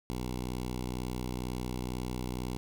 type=tone with notch filter; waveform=10% pulse; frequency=62.1 Hz; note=B1; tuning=10 cents sharp; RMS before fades=-36 dBFS; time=0.1-2.57 s; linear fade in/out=0 ms; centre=1600 Hz; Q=1.5; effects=none